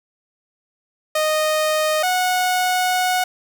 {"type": "tone pair in turn", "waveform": "sawtooth", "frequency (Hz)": [619, 733.2], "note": ["D#5", "F#5"], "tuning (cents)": [-9, -16], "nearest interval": "minor third", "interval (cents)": 293, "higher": "second", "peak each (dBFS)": -13, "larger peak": "neither", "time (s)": [[1.15, 2.03], [2.03, 3.24]], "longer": "second", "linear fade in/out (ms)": 5, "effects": []}